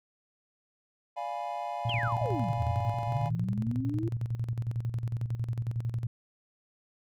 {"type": "chord", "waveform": "triangle", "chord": "D diminished seventh", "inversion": "none", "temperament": "equal", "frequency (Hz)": [587.3, 698.5, 830.6, 987.8], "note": ["D5", "F5", "Ab5", "Cb6"], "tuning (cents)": [0, 0, 0, 0], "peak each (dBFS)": [-40, -34, -35, -39], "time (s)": [1.16, 3.3], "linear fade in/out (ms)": 20}
{"type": "tone with tremolo", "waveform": "sine", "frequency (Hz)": 116.9, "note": "A#2", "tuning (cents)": 5, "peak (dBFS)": -27, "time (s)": [1.85, 6.07], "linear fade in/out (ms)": 5, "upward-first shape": "square", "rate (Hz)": 11, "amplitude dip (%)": 65}
{"type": "exponential two-way sweep", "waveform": "sine", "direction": "down then up", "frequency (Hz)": [3322, 80.9, 345.6], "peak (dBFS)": -31, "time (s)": [1.89, 4.09], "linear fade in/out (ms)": 5, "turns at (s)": 2.63}
{"effects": []}